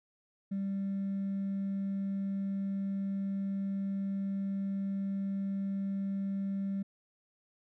triangle tone with hard clipping, 196 Hz, G3, in tune, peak -31 dBFS, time 0.51-6.83 s, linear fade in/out 10 ms, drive 2 dB, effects none

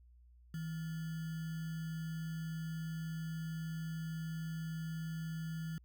sine tone with sample-and-hold, 161.8 Hz, E3, 32 cents flat, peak -38 dBFS, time 0.54-5.78 s, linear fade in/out 2 ms, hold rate 1575 Hz, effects added 60 Hz sine -59 dBFS peak until 5.84 s

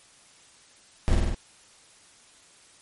brown noise with echo, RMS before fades -20 dBFS, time 1.08-1.15 s, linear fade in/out 0 ms, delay 49 ms, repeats 4, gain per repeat -2 dB, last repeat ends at 1.346 s, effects white hiss -55 dBFS RMS until 2.81 s + MP3 48 kbps

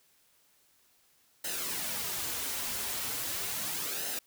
white noise with flanger, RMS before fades -35 dBFS, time 1.44-4.19 s, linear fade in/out 5 ms, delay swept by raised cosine 0.86 to 6.56 ms, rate 0.38 Hz, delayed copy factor -0.6, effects white hiss -67 dBFS RMS until 4.26 s

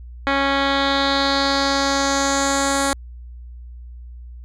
10% pulse tone with low-pass filter sweep, 276.1 Hz, C#4, 7 cents flat, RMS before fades -19 dBFS, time 0.27-2.93 s, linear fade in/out 0 ms, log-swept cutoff 2700 to 8900 Hz, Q 3, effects added 60 Hz sine -34 dBFS peak until 4.44 s

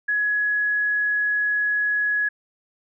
sine tone, 1681 Hz, G#6, 20 cents sharp, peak -19 dBFS, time 0.08-2.29 s, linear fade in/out 10 ms, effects none

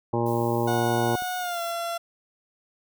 harmonic tone, 117.5 Hz, A#2, 14 cents sharp, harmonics 1 / 2 / 3 / 4 / 5 / 7 / 8 / 9, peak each -28 / -30 / -27 / -31 / -32 / -30 / -34 / -38 dBFS, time 0.13-1.16 s, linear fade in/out 5 ms
violet noise, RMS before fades -43 dBFS, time 0.26-1.72 s, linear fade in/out 2 ms
clicks, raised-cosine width 2 ms, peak -30 dBFS, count 2, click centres 0.414 / 1.222 s
30% pulse tone with pitch glide, 730 to 681.1 Hz, F#5 to F5, -24 to -44 cents, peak -25 dBFS, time 0.67-1.98 s, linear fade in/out 10 ms, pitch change -120 cents, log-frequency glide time 1.39-1.61 s
effects none

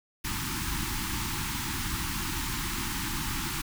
pink band-stop noise, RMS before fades -32 dBFS, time 0.24-3.62 s, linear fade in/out 10 ms, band 360 to 830 Hz, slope 96 dB/octave, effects none

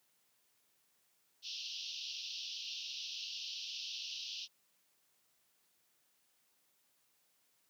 pink band-pass noise, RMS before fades -44 dBFS, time 1.42-4.48 s, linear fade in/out 50 ms, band 2700 to 5800 Hz, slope 96 dB/octave, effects white hiss -75 dBFS RMS until 7.69 s + high-pass 100 Hz 12 dB/octave

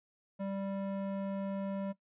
square tone with band-pass filter, 196 Hz, G3, in tune, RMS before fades -37 dBFS, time 0.39-1.93 s, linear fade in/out 20 ms, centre 430 Hz, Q 1.3, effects noise-tail reverb RT60 0.1 s tail -17 dB re dry + resampled to 8000 Hz

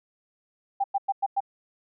sine tone bursts, 791 Hz, G5, 15 cents sharp, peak -21 dBFS, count 5, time 0.8-1.405 s, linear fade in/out 10 ms, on 41 ms, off 100 ms, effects none

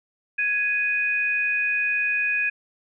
sine tone pair together, 1667.5 / 2489 Hz, G#6 / D#7, +7 / 0 cents, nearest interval perfect fifth, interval 693 cents, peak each -25 / -22 dBFS, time 0.38-2.5 s, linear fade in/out 10 ms, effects none

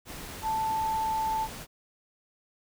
sine tone in noise, 881 Hz, A5, 2 cents sharp, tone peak -26 dBFS, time 0.42-1.48 s, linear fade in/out 50 ms, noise pink, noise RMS -41 dBFS, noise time 0.05-1.67 s, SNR +12 dB, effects none

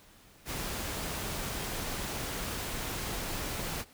pink noise, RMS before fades -36 dBFS, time 0.45-3.85 s, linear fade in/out 50 ms, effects pink hiss -58 dBFS RMS until 3.93 s

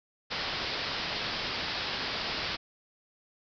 white low-pass noise, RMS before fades -34 dBFS, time 0.3-2.57 s, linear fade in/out 20 ms, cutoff 5200 Hz, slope 96 dB/octave, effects none

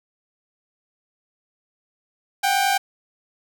sawtooth tone pair together, 741 / 791.4 Hz, F#5 / G5, +2 / +16 cents, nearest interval minor second, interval 114 cents, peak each -20 / -15 dBFS, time 2.43-2.78 s, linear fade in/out 10 ms, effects none

